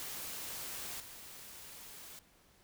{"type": "noise with level steps", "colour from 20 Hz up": "white", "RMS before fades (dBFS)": [-43, -51], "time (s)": [0, 2.19], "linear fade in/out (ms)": 0, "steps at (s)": 1, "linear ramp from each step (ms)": 2, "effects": ["pink hiss -66 dBFS RMS until 2.63 s"]}